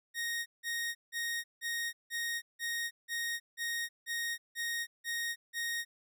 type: tone bursts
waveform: sawtooth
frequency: 1864.7 Hz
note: A#6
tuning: in tune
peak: -30 dBFS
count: 12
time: 0.14-5.85 s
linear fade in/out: 50 ms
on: 320 ms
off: 170 ms
effects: none